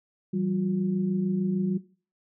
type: tone cluster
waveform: sine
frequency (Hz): 164.4 / 191 / 358.4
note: E3 / G3 / F4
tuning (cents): -4 / -45 / +45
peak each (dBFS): -34 / -25 / -33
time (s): 0.33-1.78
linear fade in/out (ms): 10
effects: noise-tail reverb RT60 0.4 s tail -18 dB re dry